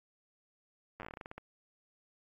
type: slowing click train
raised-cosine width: 0.5 ms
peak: -29 dBFS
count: 14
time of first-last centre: 1-1.38 s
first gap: 9 ms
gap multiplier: 1.18
effects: AAC 48 kbps